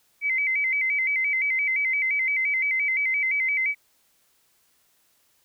sine tone with vibrato, 2173 Hz, C#7, 35 cents flat, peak -21 dBFS, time 0.21-3.75 s, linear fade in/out 50 ms, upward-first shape square, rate 5.8 Hz, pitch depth 88 cents each way, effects white hiss -65 dBFS RMS until 5.44 s

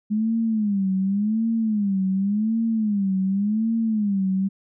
sine tone with vibrato, 207.7 Hz, G#3, in tune, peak -19 dBFS, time 0.1-4.49 s, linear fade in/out 20 ms, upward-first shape sine, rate 0.89 Hz, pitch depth 160 cents each way, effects none

